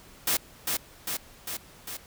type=noise with echo; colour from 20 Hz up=white; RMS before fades=-25 dBFS; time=0.27-0.37 s; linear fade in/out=5 ms; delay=400 ms; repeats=4; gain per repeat=-3 dB; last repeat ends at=1.97 s; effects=pink hiss -52 dBFS RMS until 2.06 s